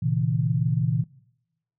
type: tone cluster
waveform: sine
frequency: 116.5 / 134.9 / 161.4 Hz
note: A#2 / C#3 / E3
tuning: -1 / -47 / -36 cents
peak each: -25 dBFS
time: 0.02-1.04 s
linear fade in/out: 10 ms
effects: noise-tail reverb RT60 0.9 s tail -22 dB re dry